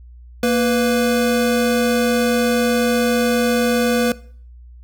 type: tone pair together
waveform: square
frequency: 233.1 / 493.9 Hz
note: A#3 / B4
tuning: 0 / 0 cents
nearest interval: octave + minor second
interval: 1300 cents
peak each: -18 dBFS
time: 0.43-4.12 s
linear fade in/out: 2 ms
effects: noise-tail reverb RT60 0.5 s tail -20 dB re dry + added 60 Hz sine -38 dBFS peak until 4.83 s